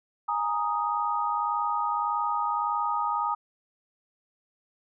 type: chord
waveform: sine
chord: Ab suspended second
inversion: none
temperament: equal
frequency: 830.6 / 932.3 / 1244.5 Hz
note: Ab5 / Bb5 / Eb6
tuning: 0 / 0 / 0 cents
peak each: -31 / -29 / -28 dBFS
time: 0.28-3.35 s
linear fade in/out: 10 ms
effects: none